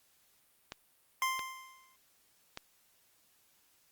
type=clicks; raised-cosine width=0.2 ms; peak=-23 dBFS; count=3; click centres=0.721 / 1.393 / 2.574 s
type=tone with exponential decay; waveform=25% pulse; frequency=1046.5 Hz; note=C6; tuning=in tune; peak=-24 dBFS; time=1.22-1.96 s; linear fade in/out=1 ms; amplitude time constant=160 ms
effects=white hiss -69 dBFS RMS until 3.91 s + Opus 48 kbps